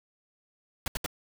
pink noise bursts, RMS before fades -31 dBFS, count 3, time 0.86-1.062 s, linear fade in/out 2 ms, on 20 ms, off 71 ms, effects none

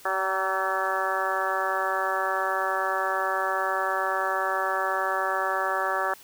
harmonic tone with a mistuned harmonic, 190.8 Hz, G3, 47 cents flat, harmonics 2 / 3 / 4 / 5 / 6 / 7 / 8 / 9, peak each -35 / -32 / -31 / -33 / -31 / -31 / -35 / -31 dBFS, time 0.05-6.14 s, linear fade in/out 5 ms, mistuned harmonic 5, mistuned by -38 cents, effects white hiss -50 dBFS RMS until 6.23 s

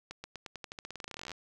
accelerating click train, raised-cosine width 0.2 ms, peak -24 dBFS, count 26, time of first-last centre 0.11-1.317 s, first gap 130 ms, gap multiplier 0.9, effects none

